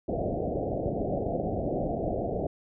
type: low-pass noise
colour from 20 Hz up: white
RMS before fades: -30 dBFS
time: 0.08-2.47 s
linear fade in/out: 5 ms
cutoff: 730 Hz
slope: 96 dB/octave
effects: none